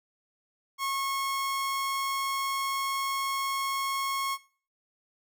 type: tone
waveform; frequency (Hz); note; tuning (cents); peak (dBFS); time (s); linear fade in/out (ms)
sawtooth; 1091; C#6; -28; -25; 0.78-4.38; 50
effects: noise-tail reverb RT60 0.4 s tail -18 dB re dry